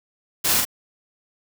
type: noise with echo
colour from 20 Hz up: white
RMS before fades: -21 dBFS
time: 0.44-0.61 s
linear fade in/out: 10 ms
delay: 42 ms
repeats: 1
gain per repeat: -2 dB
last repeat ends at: 0.652 s
effects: none